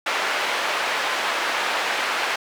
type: band-pass noise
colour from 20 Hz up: white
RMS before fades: -24 dBFS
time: 0.06-2.36 s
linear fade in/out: 5 ms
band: 550 to 2200 Hz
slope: 12 dB/octave
effects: none